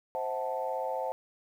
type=chord; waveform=sine; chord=F# half-diminished seventh; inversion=second; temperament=equal with one note detuned; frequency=523.3 / 644.6 / 740 / 880 Hz; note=C5 / E5 / F#5 / A5; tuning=0 / -39 / 0 / 0 cents; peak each=-34 / -37 / -37 / -35 dBFS; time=0.15-1.12 s; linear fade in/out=0 ms; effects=tanh soft clip ceiling -20 dBFS + 10-bit